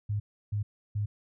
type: tone bursts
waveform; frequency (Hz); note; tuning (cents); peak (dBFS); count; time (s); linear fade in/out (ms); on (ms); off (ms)
sine; 103.83; G#2; 0; -27; 3; 0.09-1.06; 10; 110; 320
effects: none